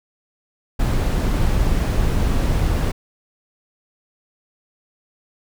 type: noise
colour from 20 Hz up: brown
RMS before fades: -18 dBFS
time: 0.79-2.92 s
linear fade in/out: 10 ms
effects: none